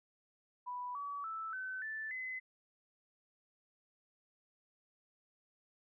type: tone with pitch steps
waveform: sine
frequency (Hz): 987 / 1140.3 / 1317.5 / 1522.2 / 1758.6 / 2032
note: B5 / C#6 / E6 / F#6 / A6 / B6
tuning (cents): -1 / +49 / -1 / +49 / -1 / +49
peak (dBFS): -39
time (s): 0.66-2.4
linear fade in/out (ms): 20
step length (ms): 290
effects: none